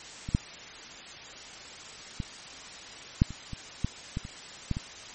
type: clicks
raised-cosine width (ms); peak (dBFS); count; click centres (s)
5; -22 / -10 / -19 / -7 / -26 / -24 / -14 / -18 / -27 / -15 / -20; 11; 0.289 / 0.349 / 2.202 / 3.219 / 3.306 / 3.533 / 3.846 / 4.171 / 4.251 / 4.713 / 4.769
effects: white hiss -44 dBFS RMS until 5.14 s + MP3 32 kbps